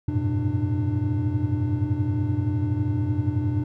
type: tone cluster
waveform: triangle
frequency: 91.2 / 101.5 / 112.4 / 124.9 / 298.1 Hz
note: F#2 / G#2 / A2 / B2 / D4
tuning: -24 / -39 / +37 / +20 / +26 cents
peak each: -26 dBFS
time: 0.08-3.64 s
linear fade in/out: 5 ms
effects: none